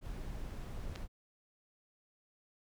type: noise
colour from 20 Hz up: brown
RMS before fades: -42 dBFS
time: 0.01-1.08 s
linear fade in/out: 50 ms
type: clicks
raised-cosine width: 0.2 ms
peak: -35 / -27 dBFS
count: 2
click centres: 0.955 / 0.959 s
effects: none